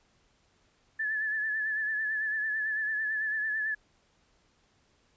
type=tone with vibrato; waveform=sine; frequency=1735 Hz; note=A6; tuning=25 cents flat; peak=-28 dBFS; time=0.99-3.75 s; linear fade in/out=10 ms; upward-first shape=sine; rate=9 Hz; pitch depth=43 cents each way; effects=pink hiss -68 dBFS RMS until 5.16 s + resampled to 16000 Hz